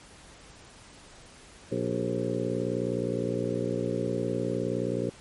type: harmonic tone with a mistuned harmonic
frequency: 59.5 Hz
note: A#1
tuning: 36 cents sharp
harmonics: 2 / 3 / 4 / 5 / 6 / 7 / 8 / 9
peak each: -35 / -35 / -35 / -35 / -35 / -35 / -35 / -35 dBFS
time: 1.71-5.1 s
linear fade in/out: 10 ms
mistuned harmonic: 6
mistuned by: +90 cents
effects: pink hiss -51 dBFS RMS until 5.2 s + MP3 48 kbps